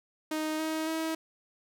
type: tone with pitch steps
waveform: sawtooth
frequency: 311.1 / 316.2 / 321.3 Hz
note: D#4 / D#4 / E4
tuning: 0 / +28 / -44 cents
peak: -26 dBFS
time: 0.31-1.15 s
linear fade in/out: 5 ms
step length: 280 ms
effects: none